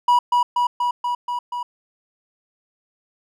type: tone with echo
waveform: triangle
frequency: 972 Hz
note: B5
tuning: 28 cents flat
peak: -10 dBFS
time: 0.08-0.19 s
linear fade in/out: 5 ms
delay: 240 ms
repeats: 6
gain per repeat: -2 dB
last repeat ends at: 1.63 s
effects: none